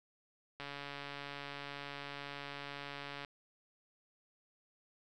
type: click train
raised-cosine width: 0.3 ms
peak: -28 dBFS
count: 377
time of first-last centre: 0.6-3.248 s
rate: 142 Hz
effects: none